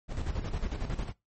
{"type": "noise with tremolo", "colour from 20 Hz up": "brown", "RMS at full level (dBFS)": -31, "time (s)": [0.08, 1.13], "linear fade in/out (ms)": 50, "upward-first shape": "square", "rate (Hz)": 11, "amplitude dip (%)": 60, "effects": ["noise-tail reverb RT60 0.2 s tail -21 dB re dry", "MP3 32 kbps"]}